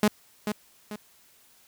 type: tone with echo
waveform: sawtooth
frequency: 210.3 Hz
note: G#3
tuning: 22 cents sharp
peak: -14 dBFS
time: 0.03-0.08 s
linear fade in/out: 2 ms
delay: 440 ms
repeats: 2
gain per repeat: -8 dB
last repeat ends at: 0.96 s
effects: white hiss -59 dBFS RMS until 1.67 s